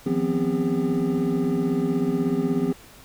triangle tone cluster, 162 / 178.7 / 247.5 / 263.8 / 402.6 Hz, E3 / F3 / B3 / C4 / G4, -30 / +40 / +4 / +14 / +46 cents, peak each -28 / -26 / -24 / -24 / -25 dBFS, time 0.06-2.73 s, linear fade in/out 5 ms, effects pink hiss -48 dBFS RMS until 3.04 s

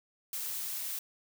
blue noise, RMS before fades -37 dBFS, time 0.33-0.99 s, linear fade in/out 2 ms, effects none

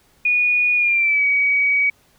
sine tone with pitch glide, 2456 to 2265 Hz, D#7 to C#7, -23 to +37 cents, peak -14 dBFS, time 0.25-1.9 s, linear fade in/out 5 ms, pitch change -140 cents, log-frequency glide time 0.76-1.25 s, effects pink hiss -57 dBFS RMS until 2.18 s

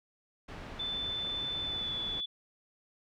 pink low-pass noise, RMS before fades -45 dBFS, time 0.48-2.21 s, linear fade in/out 10 ms, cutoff 2800 Hz, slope 12 dB/octave
sine tone with pitch glide, 3520 to 3456 Hz, A7 to A7, 0 to -32 cents, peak -33 dBFS, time 0.79-2.26 s, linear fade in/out 10 ms, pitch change -32 cents, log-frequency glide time 1.64-1.94 s
effects none

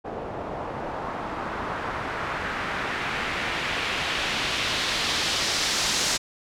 white noise with low-pass filter sweep, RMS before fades -28 dBFS, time 0.04-6.18 s, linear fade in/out 20 ms, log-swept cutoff 660 to 6100 Hz, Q 1.3, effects none

